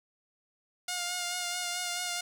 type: tone with vibrato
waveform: 5% pulse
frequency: 711 Hz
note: F5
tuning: 31 cents sharp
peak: -20 dBFS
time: 0.88-2.21 s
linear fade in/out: 5 ms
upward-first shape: sine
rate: 4.6 Hz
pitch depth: 24 cents each way
effects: none